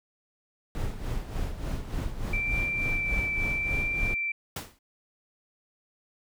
brown noise with tremolo, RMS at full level -29 dBFS, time 0.75-4.14 s, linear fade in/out 0 ms, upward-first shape sine, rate 3.4 Hz, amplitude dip 65%
sine tone with vibrato, 2341 Hz, D7, 6 cents flat, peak -27 dBFS, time 2.33-4.32 s, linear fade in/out 5 ms, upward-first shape sine, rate 0.77 Hz, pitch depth 11 cents each way
pink noise with exponential decay, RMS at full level -31 dBFS, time 4.56-4.79 s, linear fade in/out 5 ms, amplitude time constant 50 ms
effects none

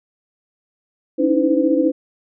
sine tone cluster, 279.6 / 310 / 324.6 / 509 Hz, C#4 / D#4 / E4 / C5, +15 / -6 / -27 / -48 cents, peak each -19 dBFS, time 1.18-1.92 s, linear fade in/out 20 ms, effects none

